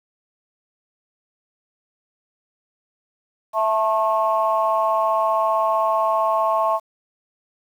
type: chord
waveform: sine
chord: A major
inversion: second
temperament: equal with one note detuned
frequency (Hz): 659.3 / 880 / 1085.3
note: E5 / A5 / C#6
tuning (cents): 0 / 0 / -37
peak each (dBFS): -20 / -22 / -20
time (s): 3.53-6.8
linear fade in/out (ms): 50
effects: tanh soft clip ceiling -8 dBFS + 8-bit